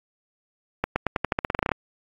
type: accelerating click train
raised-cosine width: 0.5 ms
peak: -7 dBFS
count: 15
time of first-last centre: 0.84-1.717 s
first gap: 120 ms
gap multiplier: 0.89
effects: AAC 64 kbps